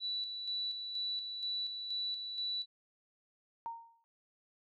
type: tone with tremolo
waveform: sine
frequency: 3951 Hz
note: B7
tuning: in tune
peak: -34 dBFS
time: 0-2.66 s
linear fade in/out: 50 ms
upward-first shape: square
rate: 2.1 Hz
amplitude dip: 45%
type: tone with exponential decay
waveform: sine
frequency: 923 Hz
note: A#5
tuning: 17 cents flat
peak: -35 dBFS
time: 3.66-4.04 s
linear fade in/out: 0 ms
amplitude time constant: 82 ms
effects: none